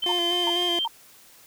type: tone with pitch glide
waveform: sine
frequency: 3096 to 3148 Hz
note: G7 to G7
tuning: -22 to +7 cents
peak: -23 dBFS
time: 0.02-0.86 s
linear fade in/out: 10 ms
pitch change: +29 cents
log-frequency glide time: 0.27-0.61 s
type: click train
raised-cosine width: 0.3 ms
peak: -26 dBFS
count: 5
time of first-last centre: 0.04-0.624 s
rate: 6.85 Hz
type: tone with vibrato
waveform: 25% pulse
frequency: 349.2 Hz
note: F4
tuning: in tune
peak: -23 dBFS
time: 0.06-0.79 s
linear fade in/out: 2 ms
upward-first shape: square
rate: 4 Hz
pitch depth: 23 cents each way
type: tone bursts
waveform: sine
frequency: 920 Hz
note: A#5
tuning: 23 cents flat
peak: -25 dBFS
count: 3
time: 0.09-0.877 s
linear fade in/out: 2 ms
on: 29 ms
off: 350 ms
effects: white hiss -52 dBFS RMS until 1.46 s